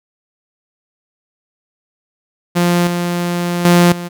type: tone with level steps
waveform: sawtooth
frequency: 174.61 Hz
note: F3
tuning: in tune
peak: -7 / -12 / -3 / -19 dBFS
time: 2.55-4.09 s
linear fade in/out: 20 ms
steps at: 2.87 / 3.65 / 3.92 s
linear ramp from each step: 2 ms
effects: none